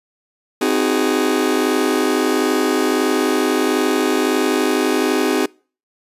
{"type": "chord", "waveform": "40% pulse", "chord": "Ab dominant seventh", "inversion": "first", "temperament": "just", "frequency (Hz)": [259.6, 311.5, 373.8, 415.3], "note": ["C4", "Eb4", "Gb4", "Ab4"], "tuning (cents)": [-13, 2, 18, 0], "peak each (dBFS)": -20, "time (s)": [0.61, 5.46], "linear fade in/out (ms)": 5, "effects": ["noise-tail reverb RT60 0.4 s tail -26 dB re dry", "resampled to 32000 Hz"]}